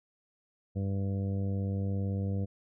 harmonic tone, 97.9 Hz, G2, 2 cents flat, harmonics 1 / 2 / 3 / 4 / 5 / 6 / 7, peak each -30 / -35 / -44 / -49 / -43 / -52 / -54 dBFS, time 0.75-2.46 s, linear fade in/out 20 ms, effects none

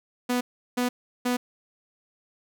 sawtooth tone bursts, 246.9 Hz, B3, in tune, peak -19 dBFS, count 3, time 0.29-1.37 s, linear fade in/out 10 ms, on 120 ms, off 360 ms, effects none

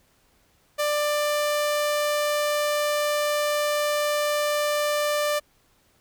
sawtooth tone, 592 Hz, D5, 14 cents sharp, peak -18 dBFS, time 0.78-5.4 s, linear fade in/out 20 ms, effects pink hiss -63 dBFS RMS until 6 s

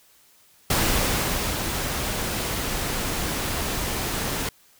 pink noise with ADSR envelope, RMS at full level -21 dBFS, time 0.7-4.49 s, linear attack 4 ms, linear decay 860 ms, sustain -6 dB, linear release 3 ms, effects white hiss -57 dBFS RMS until 4.79 s

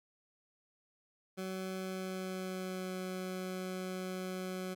20% pulse tone with pitch glide, 188 to 185.3 Hz, F#3 to F#3, +28 to +3 cents, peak -33 dBFS, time 1.37-4.75 s, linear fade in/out 20 ms, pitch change -25 cents, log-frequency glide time 1.78-2.93 s, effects none

